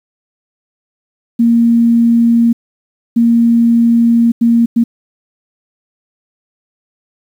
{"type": "tone bursts at uneven times", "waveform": "sine", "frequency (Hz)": 233.1, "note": "A#3", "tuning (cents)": 0, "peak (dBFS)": -6, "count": 4, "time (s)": [[1.39, 2.53], [3.16, 4.32], [4.41, 4.66], [4.76, 4.84]], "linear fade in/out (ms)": 10, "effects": ["7-bit"]}